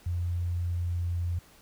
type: tone with pitch glide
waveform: sine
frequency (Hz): 87.31 to 86.81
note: F2 to F2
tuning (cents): 0 to -10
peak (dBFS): -27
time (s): 0.06-1.39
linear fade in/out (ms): 5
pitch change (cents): -10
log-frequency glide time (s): 0.73-1.23
effects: pink hiss -57 dBFS RMS until 1.61 s